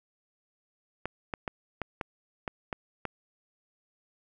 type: clicks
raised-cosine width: 0.5 ms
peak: -17 dBFS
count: 8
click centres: 1.056 / 1.338 / 1.478 / 1.817 / 2.012 / 2.478 / 2.728 / 3.053 s
effects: none